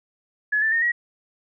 sine tone with pitch steps, 1700 / 1767.1 / 1836.8 / 1909.3 Hz, G#6 / A6 / A#6 / A#6, +40 / +7 / -26 / +41 cents, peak -18 dBFS, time 0.52-0.92 s, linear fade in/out 10 ms, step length 100 ms, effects none

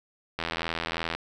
click train, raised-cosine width 0.3 ms, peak -13 dBFS, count 64, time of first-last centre 0.39-1.15 s, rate 82.9 Hz, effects none

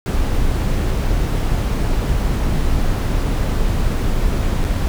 brown noise with dropouts, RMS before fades -17 dBFS, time 0.06-4.88 s, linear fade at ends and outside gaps 0 ms, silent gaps 4.641-4.649 s, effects none

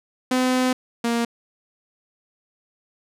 sawtooth tone pair in turn, 254.9 / 234.2 Hz, C4 / A#3, -45 / +8 cents, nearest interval minor second, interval 147 cents, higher first, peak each -14 / -16 dBFS, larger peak first, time 0.31-0.73 / 1.04-1.25 s, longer first, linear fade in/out 5 ms, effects low-pass 11000 Hz 12 dB/octave

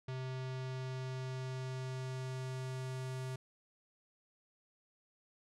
square tone with low-pass filter sweep, 129.9 Hz, C3, 12 cents flat, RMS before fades -41 dBFS, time 0.08-3.36 s, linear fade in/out 5 ms, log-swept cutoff 4400 to 10000 Hz, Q 1, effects none

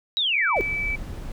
sine linear sweep, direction down, 3928 to 329.6 Hz, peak -20 dBFS, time 0.17-0.61 s, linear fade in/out 0 ms
sine tone, 2306 Hz, D7, 32 cents flat, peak -24 dBFS, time 0.33-0.96 s, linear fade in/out 10 ms
brown noise, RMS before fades -33 dBFS, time 0.56-1.32 s, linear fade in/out 2 ms
effects none

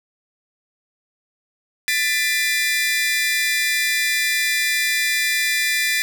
sawtooth tone cluster, 1760 / 2003 / 2394 Hz, A6 / B6 / D7, 0 / +24 / +33 cents, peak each -19 dBFS, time 1.88-6.02 s, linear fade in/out 0 ms, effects none

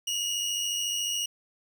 25% pulse tone pair together, 2806 / 2900 Hz, F7 / F#7, +8 / -35 cents, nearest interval minor second, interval 57 cents, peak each -31 / -25 dBFS, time 0.07-1.26 s, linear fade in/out 5 ms, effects none

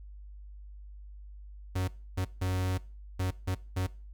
45% pulse tone bursts at uneven times, 92.5 Hz, F#2, in tune, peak -28 dBFS, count 6, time 1.75-1.88 / 2.17-2.25 / 2.41-2.78 / 3.19-3.31 / 3.47-3.55 / 3.76-3.87 s, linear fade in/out 10 ms, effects noise-tail reverb RT60 0.4 s tail -21 dB re dry + added 50 Hz sine -44 dBFS peak until 4.13 s

